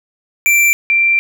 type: tone pair in turn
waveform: square / sine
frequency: 2349 / 2358 Hz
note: D7 / D7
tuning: 0 / +6 cents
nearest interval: unison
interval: 6 cents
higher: second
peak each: -9 dBFS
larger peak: neither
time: 0.46-0.73 / 0.9-1.19 s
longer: second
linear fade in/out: 0 ms
effects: none